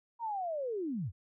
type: linear sweep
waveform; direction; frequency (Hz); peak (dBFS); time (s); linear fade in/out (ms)
sine; down; 954 to 71.4; -33; 0.19-1.12; 50
effects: none